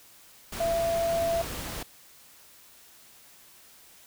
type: tone in noise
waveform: sine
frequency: 671 Hz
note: E5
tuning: 31 cents sharp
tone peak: -24 dBFS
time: 0.6-1.42 s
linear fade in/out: 5 ms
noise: pink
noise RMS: -36 dBFS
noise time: 0.52-1.83 s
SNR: +9 dB
effects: white hiss -54 dBFS RMS until 4.06 s